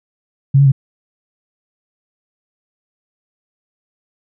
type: tone with pitch steps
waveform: sine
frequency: 137.3 / 140.3 / 134.8 Hz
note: C#3 / C#3 / C#3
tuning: -16 / +21 / -48 cents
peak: -6 dBFS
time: 0.54-0.72 s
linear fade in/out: 10 ms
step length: 60 ms
effects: none